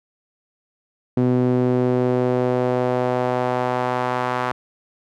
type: tone with band-pass filter sweep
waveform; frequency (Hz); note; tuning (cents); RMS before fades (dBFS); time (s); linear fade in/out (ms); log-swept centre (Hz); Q
sawtooth; 125.2; B2; +24; -20; 1.17-4.52; 2; 280 to 1100; 1.5
effects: none